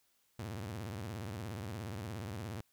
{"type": "tone with vibrato", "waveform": "sawtooth", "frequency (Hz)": 103.83, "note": "G#2", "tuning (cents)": 0, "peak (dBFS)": -36, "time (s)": [0.39, 2.61], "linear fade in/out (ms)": 0, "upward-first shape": "sine", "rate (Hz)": 17, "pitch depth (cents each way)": 270, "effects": ["white hiss -74 dBFS RMS until 2.72 s"]}